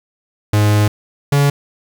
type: tone pair in turn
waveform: 45% pulse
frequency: 104.8 / 142.15 Hz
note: G#2 / C#3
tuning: +16 / +44 cents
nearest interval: perfect fourth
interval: 528 cents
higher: second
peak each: -10 dBFS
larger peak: neither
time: 0.53-0.88 / 1.32-1.5 s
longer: first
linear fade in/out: 5 ms
effects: 8-bit